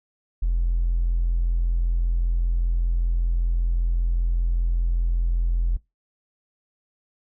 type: tone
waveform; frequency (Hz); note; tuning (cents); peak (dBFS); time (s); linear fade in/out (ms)
triangle; 42.57; F1; -44; -15; 0.42-5.77; 10
effects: noise-tail reverb RT60 0.2 s tail -24 dB re dry + tanh soft clip ceiling -16 dBFS